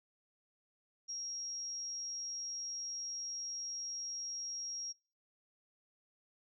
sine tone, 5610 Hz, F8, 7 cents sharp, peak -39 dBFS, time 1.08-4.93 s, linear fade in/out 20 ms, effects noise-tail reverb RT60 0.4 s tail -25 dB re dry

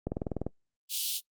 click train, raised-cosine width 2 ms, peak -18 dBFS, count 9, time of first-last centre 0.07-0.466 s, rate 20.2 Hz
pink high-pass noise, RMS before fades -32 dBFS, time 0.89-1.21 s, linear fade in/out 50 ms, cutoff 3000 Hz, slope 48 dB/octave
effects noise-tail reverb RT60 0.1 s tail -22 dB re dry + Opus 32 kbps

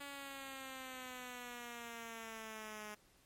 5% pulse exponential sweep, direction down, 283.8 to 209.7 Hz, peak -35 dBFS, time 0-2.95 s, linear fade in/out 10 ms, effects pink hiss -69 dBFS RMS until 3.25 s + MP3 64 kbps

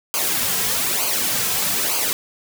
white noise with flanger, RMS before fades -21 dBFS, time 0.14-2.13 s, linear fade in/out 0 ms, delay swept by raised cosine 0.54 to 3.44 ms, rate 1.1 Hz, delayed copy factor -0.7, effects none

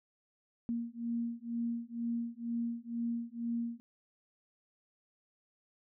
sine beating tone pair, 233.1 / 235.2 Hz, A#3 / A#3, 0 / +16 cents, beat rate 2.1 Hz, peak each -37 / -37 dBFS, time 0.69-3.8 s, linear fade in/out 0 ms, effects none

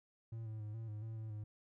triangle tone with pitch steps, 113.5 / 109.3 / 106 / 112.9 / 105.9 / 112.1 / 110.2 / 105.9 Hz, A#2 / A2 / G#2 / A2 / G#2 / A2 / A2 / G#2, -46 / -11 / +36 / +45 / +34 / +33 / +3 / +34 cents, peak -40 dBFS, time 0.32-1.44 s, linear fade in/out 5 ms, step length 140 ms, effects none

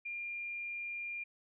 sine tone, 2400 Hz, D7, 37 cents sharp, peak -38 dBFS, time 0.05-1.24 s, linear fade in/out 10 ms, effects none

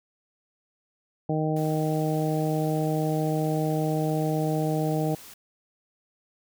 harmonic tone, 155.56 Hz, D#3, in tune, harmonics 1 / 2 / 3 / 4 / 5, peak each -26 / -29 / -31 / -32 / -33 dBFS, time 1.29-5.15 s, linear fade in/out 5 ms
white noise, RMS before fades -46 dBFS, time 1.56-5.34 s, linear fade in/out 5 ms
effects none

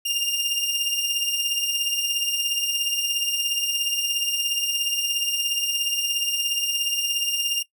sawtooth beating tone pair, 2794 / 2811 Hz, F7 / F7, 0 / +11 cents, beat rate 17 Hz, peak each -24 / -20 dBFS, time 0.05-7.63 s, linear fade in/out 10 ms, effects noise-tail reverb RT60 0.1 s tail -19 dB re dry

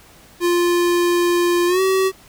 square tone with pitch glide, 349.2 to 380.8 Hz, F4 to F#4, 0 to +50 cents, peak -15 dBFS, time 0.4-2.12 s, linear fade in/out 50 ms, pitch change +150 cents, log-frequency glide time 1.67-1.81 s, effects pink hiss -47 dBFS RMS until 2.28 s

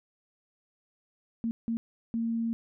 sine tone bursts at uneven times, 229.3 Hz, A#3, 28 cents flat, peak -27 dBFS, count 3, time 1.44-1.51 / 1.68-1.77 / 2.14-2.53 s, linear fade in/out 0 ms, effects none

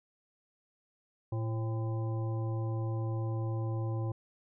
harmonic tone with a mistuned harmonic, 112.9 Hz, A2, 45 cents sharp, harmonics 1 / 3 / 5 / 7 / 9, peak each -31 / -41 / -45 / -48 / -50 dBFS, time 1.32-4.12 s, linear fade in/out 5 ms, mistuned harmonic 5, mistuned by -79 cents, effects none

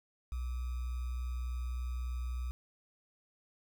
sine tone with sample-and-hold, 61.74 Hz, B1, in tune, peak -34 dBFS, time 0.32-2.51 s, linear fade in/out 0 ms, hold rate 1225 Hz, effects none

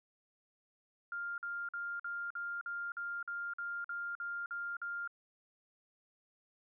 sine tone bursts, 1400 Hz, F6, 4 cents sharp, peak -37 dBFS, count 13, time 1.12-5.076 s, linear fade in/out 2 ms, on 260 ms, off 48 ms, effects none

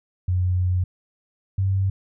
sine tone pair in turn, 90.8 / 96.41 Hz, F#2 / G2, -32 / -28 cents, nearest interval minor second, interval 104 cents, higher second, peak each -18 dBFS, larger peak neither, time 0.28-0.84 / 1.58-1.9 s, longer first, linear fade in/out 5 ms, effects none

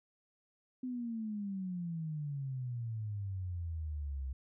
sine exponential sweep, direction down, 257.2 to 64.6 Hz, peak -36 dBFS, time 0.83-4.33 s, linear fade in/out 5 ms, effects none

